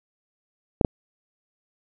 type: clicks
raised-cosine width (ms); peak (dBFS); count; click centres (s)
2; -4; 2; 0.812 / 0.848
effects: none